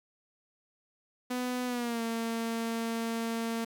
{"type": "tone with pitch glide", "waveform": "sawtooth", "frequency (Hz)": [249.3, 228.6], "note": ["B3", "A#3"], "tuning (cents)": [16, -34], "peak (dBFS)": -27, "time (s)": [1.3, 3.65], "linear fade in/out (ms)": 10, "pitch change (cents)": -150, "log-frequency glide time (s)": [1.66, 2.02], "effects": ["10-bit"]}